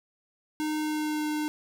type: tone with pitch glide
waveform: square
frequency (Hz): 306.8 to 303.1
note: D#4 to D#4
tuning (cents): -24 to -45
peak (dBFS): -28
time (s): 0.6-1.48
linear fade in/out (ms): 0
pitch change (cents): -21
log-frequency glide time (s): 0.78-1.28
effects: none